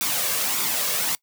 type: noise with flanger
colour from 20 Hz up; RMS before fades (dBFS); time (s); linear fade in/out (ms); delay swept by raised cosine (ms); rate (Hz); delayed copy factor
white; -24; 0.01-1.15; 0; 0.83 to 1.83; 1.7; +0.5
effects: noise-tail reverb RT60 0.1 s tail -23 dB re dry + high-pass 150 Hz 12 dB/octave